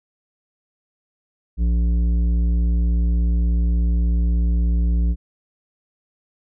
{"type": "tone with tanh clipping", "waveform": "triangle", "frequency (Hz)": 58.27, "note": "A#1", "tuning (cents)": 0, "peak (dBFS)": -17, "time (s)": [1.57, 5.16], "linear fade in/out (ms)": 50, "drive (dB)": 14, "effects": []}